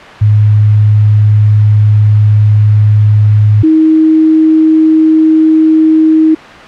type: tone pair in turn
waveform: sine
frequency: 105.5 / 316.1 Hz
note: G#2 / D#4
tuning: +28 / +27 cents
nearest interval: octave + perfect fifth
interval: 1899 cents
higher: second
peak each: -3 dBFS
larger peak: neither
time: 0.21-3.63 / 3.63-6.35 s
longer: first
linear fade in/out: 10 ms
effects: white hiss -28 dBFS RMS until 6.67 s + low-pass 2000 Hz 12 dB/octave